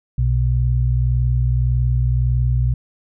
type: tone pair together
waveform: sine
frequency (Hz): 61.73 / 123.47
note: B1 / B2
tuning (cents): 0 / 0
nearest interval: octave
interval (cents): 1200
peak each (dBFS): -17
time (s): 0.18-2.74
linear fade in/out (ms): 5
effects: none